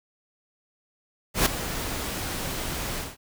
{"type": "noise with ADSR envelope", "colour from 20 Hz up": "pink", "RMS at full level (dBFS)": -18, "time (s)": [1.34, 3.17], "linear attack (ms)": 120, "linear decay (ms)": 7, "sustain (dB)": -13, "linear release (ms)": 190, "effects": []}